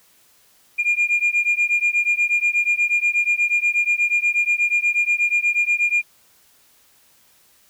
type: beating tone pair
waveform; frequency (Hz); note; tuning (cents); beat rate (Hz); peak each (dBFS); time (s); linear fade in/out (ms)
sine; 2410 / 2418.3; D7 / D#7; +44 / -50; 8.3; -18; 0.78-6.03; 20
effects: tanh soft clip ceiling -12 dBFS + white hiss -56 dBFS RMS until 7.69 s

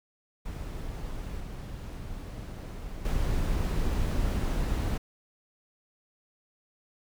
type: noise with level steps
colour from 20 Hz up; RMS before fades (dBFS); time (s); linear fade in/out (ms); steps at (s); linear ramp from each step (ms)
brown; -36 / -38 / -28; 0.45-4.98; 10; 1.4 / 3.05; 2
effects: none

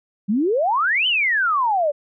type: exponential two-way sweep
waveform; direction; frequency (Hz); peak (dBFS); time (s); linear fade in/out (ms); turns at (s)
sine; up then down; 188.7 to 3100 to 559; -16; 0.28-1.92; 20; 1.07
effects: none

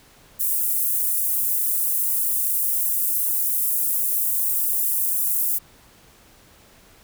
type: high-pass noise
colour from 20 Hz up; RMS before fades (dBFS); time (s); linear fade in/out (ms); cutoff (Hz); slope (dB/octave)
pink; -22; 0.39-5.59; 20; 11000; 24
effects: pink hiss -52 dBFS RMS until 7.03 s

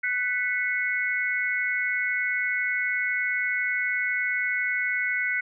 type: tone cluster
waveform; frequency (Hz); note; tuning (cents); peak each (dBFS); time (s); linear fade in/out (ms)
sine; 1493 / 1983 / 2195; F#6 / B6 / C#7; +15 / +7 / -18; -28; 0.03-5.41; 10
effects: none

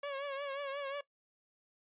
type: tone with vibrato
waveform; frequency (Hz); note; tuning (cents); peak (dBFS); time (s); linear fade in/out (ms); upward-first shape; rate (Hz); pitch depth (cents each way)
sawtooth; 558; C#5; +11; -33; 0.03-1.01; 5; triangle; 5.6; 68
effects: noise-tail reverb RT60 0.1 s tail -18 dB re dry + resampled to 8000 Hz

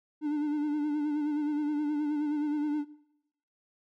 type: tone with vibrato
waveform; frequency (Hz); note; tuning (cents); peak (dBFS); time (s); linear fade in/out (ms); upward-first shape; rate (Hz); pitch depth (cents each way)
triangle; 297.3; D4; +21; -25; 0.21-2.85; 50; sine; 9.5; 43
effects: noise-tail reverb RT60 0.8 s tail -20 dB re dry

